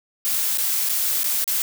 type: noise with dropouts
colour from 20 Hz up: blue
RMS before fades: -22 dBFS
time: 0.25-1.62 s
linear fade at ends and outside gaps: 0 ms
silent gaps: 0.574-0.583 / 0.889-0.895 / 1.233-1.242 / 1.442-1.477 s
effects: none